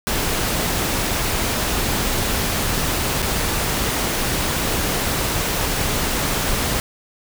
pink noise with dropouts, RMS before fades -21 dBFS, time 0.07-6.8 s, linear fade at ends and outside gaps 0 ms, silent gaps 3.22-3.226 s, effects none

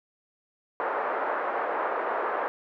pink band-pass noise, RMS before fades -29 dBFS, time 0.8-2.48 s, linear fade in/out 0 ms, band 460 to 1500 Hz, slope 24 dB/octave, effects none

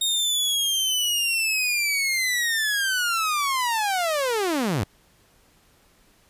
sawtooth linear sweep, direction down, 3721 to 82.41 Hz, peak -18 dBFS, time 0.01-4.84 s, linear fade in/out 5 ms, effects pink hiss -59 dBFS RMS until 6.29 s + resampled to 32000 Hz

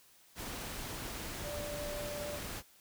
sine tone in noise, 587 Hz, D5, 1 cent flat, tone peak -40 dBFS, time 1.42-2.4 s, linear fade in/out 50 ms, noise pink, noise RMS -42 dBFS, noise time 0.35-2.63 s, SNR -1 dB, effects white hiss -63 dBFS RMS until 2.8 s

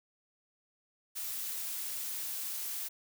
blue noise, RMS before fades -38 dBFS, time 1.15-2.89 s, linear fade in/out 20 ms, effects none

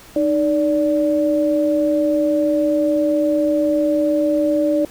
sine tone pair together, 307.4 / 580.7 Hz, D#4 / D5, -21 / -20 cents, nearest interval major seventh, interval 1101 cents, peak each -17 / -17 dBFS, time 0.16-4.85 s, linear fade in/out 2 ms, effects pink hiss -43 dBFS RMS until 4.9 s

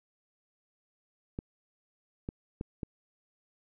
clicks, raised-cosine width 3 ms, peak -22 dBFS, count 4, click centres 1.389 / 2.289 / 2.611 / 2.832 s, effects none

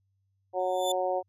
harmonic tone, 183.9 Hz, F#3, 10 cents flat, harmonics 2 / 3 / 4 / 5, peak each -34 / -29 / -30 / -37 dBFS, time 0.53-1.23 s, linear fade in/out 50 ms
sawtooth tone with exponential growth, 3520 Hz, A7, in tune, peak -25 dBFS, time 0.59-0.92 s, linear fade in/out 5 ms, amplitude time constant 70 ms
effects added 97 Hz sine -70 dBFS peak until 1.28 s + resampled to 32000 Hz

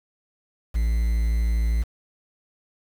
triangle tone with quantisation, 56.4 Hz, A1, 44 cents sharp, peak -17 dBFS, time 0.74-1.84 s, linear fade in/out 20 ms, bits 7, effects none

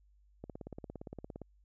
click train, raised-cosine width 2 ms, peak -30 dBFS, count 18, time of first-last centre 0.44-1.417 s, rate 17.4 Hz, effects added 50 Hz sine -63 dBFS peak until 1.64 s

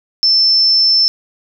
sine tone, 5310 Hz, E8, 12 cents sharp, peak -8 dBFS, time 0.23-1.08 s, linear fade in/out 0 ms, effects none

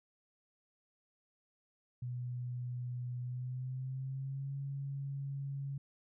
sine tone with pitch glide, 123.47 to 138.59 Hz, B2 to C#3, 0 to 0 cents, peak -37 dBFS, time 2.02-5.78 s, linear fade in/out 5 ms, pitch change +200 cents, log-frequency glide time 3.21-4.55 s, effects none

